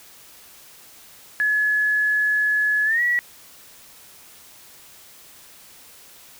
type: tone with pitch glide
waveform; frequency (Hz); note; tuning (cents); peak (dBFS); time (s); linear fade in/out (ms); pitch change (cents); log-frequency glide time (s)
sine; 1702 to 1932.6; G#6 to B6; +42 to -38; -17; 1.4-3.19; 0; +220; 2.85-3.02
effects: white hiss -47 dBFS RMS until 6.39 s